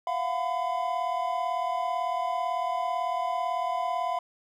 triangle tone cluster, 685 / 723 / 1007 Hz, F5 / F#5 / B5, -34 / -40 / +33 cents, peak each -29 dBFS, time 0.07-4.19 s, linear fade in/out 2 ms, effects none

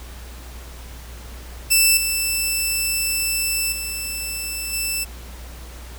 10% pulse tone with level steps, 2654 Hz, E7, 11 cents sharp, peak -4 / -11 / -17 / -13 dBFS, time 1.7-5.05 s, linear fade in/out 20 ms, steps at 1.97 / 3.72 / 4.73 s, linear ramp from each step 2 ms, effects added 60 Hz sine -35 dBFS peak until 5.98 s + pink hiss -42 dBFS RMS until 5.98 s

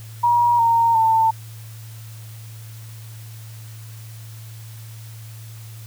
sine tone with pitch steps, 954 / 923.6 / 894.2 Hz, A#5 / A#5 / A5, +40 / -16 / +28 cents, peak -13 dBFS, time 0.23-1.31 s, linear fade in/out 10 ms, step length 360 ms, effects added 111 Hz sine -35 dBFS peak until 5.86 s + white hiss -46 dBFS RMS until 5.86 s

